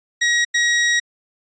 sawtooth tone bursts at uneven times, 1900 Hz, A#6, 33 cents sharp, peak -11 dBFS, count 2, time 0.21-0.45 / 0.54-1 s, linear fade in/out 10 ms, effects resampled to 16000 Hz

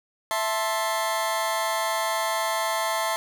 sawtooth chord, A minor, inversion second, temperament just, 660 / 880 / 1056 Hz, E5 / A5 / C6, +2 / 0 / +16 cents, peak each -24 / -24 / -25 dBFS, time 0.31-3.16 s, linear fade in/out 0 ms, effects none

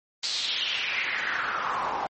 pink noise with band-pass filter sweep, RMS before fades -29 dBFS, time 0.23-2.07 s, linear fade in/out 5 ms, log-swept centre 4600 to 810 Hz, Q 3.9, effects MP3 32 kbps

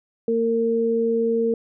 sine tone pair together, 229.2 / 458.3 Hz, A#3 / A#4, -29 / -29 cents, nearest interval octave, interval 1200 cents, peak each -24 / -19 dBFS, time 0.28-1.54 s, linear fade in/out 2 ms, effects none

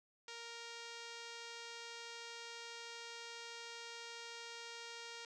5% pulse tone, 466.2 Hz, A#4, in tune, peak -36 dBFS, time 0.28-5.25 s, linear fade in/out 2 ms, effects resampled to 22050 Hz

